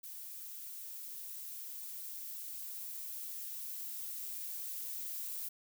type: noise with level ramp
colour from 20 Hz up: violet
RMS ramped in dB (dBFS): -47 to -41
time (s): 0.03-5.49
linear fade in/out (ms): 10
effects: none